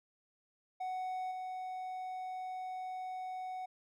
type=tone with level steps; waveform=triangle; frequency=743 Hz; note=F#5; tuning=7 cents sharp; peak=-34 / -37 dBFS; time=0.8-3.66 s; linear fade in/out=10 ms; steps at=1.31 s; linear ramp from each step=5 ms; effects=none